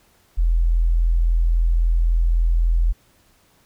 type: tone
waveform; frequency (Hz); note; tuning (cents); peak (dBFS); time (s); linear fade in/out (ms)
sine; 41.85; E1; +27; -14; 0.37-2.93; 20
effects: pink hiss -58 dBFS RMS until 3.65 s